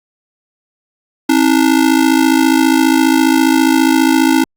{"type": "ring-modulated tone", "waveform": "square", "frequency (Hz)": 293.7, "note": "D4", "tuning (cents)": 0, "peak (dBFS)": -6, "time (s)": [1.29, 4.44], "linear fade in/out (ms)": 5, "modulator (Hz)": 27.4, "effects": ["Opus 48 kbps"]}